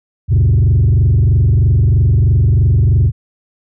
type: tone with frequency modulation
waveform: sine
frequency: 100 Hz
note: G2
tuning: 35 cents sharp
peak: -5 dBFS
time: 0.28-3.12 s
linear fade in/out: 50 ms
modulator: 23.1 Hz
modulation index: 1.4
effects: tanh soft clip ceiling -6 dBFS